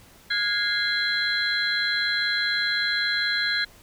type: tone cluster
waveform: sine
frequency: 1426 / 1651 / 2089 / 3331 / 4088 Hz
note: F6 / G#6 / C7 / G#7 / C8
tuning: +36 / -11 / -3 / +4 / -41 cents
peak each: -31 / -25 / -31 / -32 / -26 dBFS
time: 0.3-3.65 s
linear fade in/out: 10 ms
effects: tanh soft clip ceiling -11 dBFS + pink hiss -52 dBFS RMS until 3.82 s